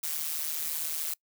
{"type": "noise with amplitude modulation", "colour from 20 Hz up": "blue", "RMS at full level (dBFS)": -29, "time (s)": [0.03, 1.14], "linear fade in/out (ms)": 5, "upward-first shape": "sine", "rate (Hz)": 156, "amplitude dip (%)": 90, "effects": ["noise-tail reverb RT60 0.1 s tail -24 dB re dry"]}